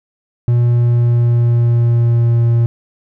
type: tone with pitch glide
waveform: triangle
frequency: 120 to 117.26 Hz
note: B2 to A#2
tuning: -49 to +11 cents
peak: -7 dBFS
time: 0.48-2.66 s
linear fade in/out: 0 ms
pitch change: -40 cents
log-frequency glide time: 0.61-2.44 s
effects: none